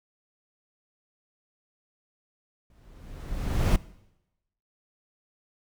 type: noise with exponential growth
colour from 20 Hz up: brown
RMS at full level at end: -18 dBFS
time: 2.7-3.76 s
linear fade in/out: 2 ms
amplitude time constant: 230 ms
effects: noise-tail reverb RT60 0.9 s tail -20 dB re dry